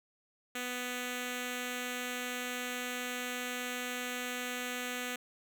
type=tone with notch filter; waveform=5% pulse; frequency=247.9 Hz; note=B3; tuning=7 cents sharp; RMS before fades=-38 dBFS; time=0.55-5.16 s; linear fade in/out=5 ms; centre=930 Hz; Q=1.8; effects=none